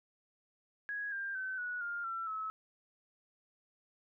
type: tone with pitch steps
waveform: sine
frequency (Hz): 1661.2 / 1593.5 / 1528.6 / 1466.3 / 1406.6 / 1349.3 / 1294.3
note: G#6 / G6 / G6 / F#6 / F6 / E6 / E6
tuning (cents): 0 / +28 / -44 / -16 / +12 / +40 / -32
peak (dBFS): -36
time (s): 0.89-2.5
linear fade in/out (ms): 0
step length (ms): 230
effects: none